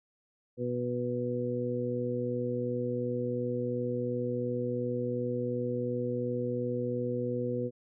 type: harmonic tone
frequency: 122.8 Hz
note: B2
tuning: 9 cents flat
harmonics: 1 / 2 / 3 / 4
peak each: -36 / -35 / -37 / -33 dBFS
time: 0.57-7.71 s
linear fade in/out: 50 ms
effects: none